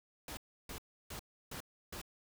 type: noise bursts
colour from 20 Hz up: pink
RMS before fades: -45 dBFS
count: 5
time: 0.28-2.015 s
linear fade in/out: 2 ms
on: 91 ms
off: 320 ms
effects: none